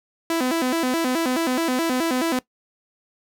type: tone with vibrato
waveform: sawtooth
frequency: 289.7 Hz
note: D4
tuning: 24 cents flat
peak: -16 dBFS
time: 0.3-2.39 s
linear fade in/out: 2 ms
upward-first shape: square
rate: 4.7 Hz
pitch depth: 230 cents each way
effects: noise-tail reverb RT60 0.1 s tail -19 dB re dry